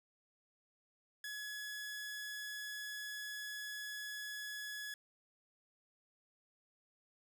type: tone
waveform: sawtooth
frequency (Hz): 1692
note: G#6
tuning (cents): +32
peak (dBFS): -39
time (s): 1.24-4.94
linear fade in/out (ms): 2
effects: none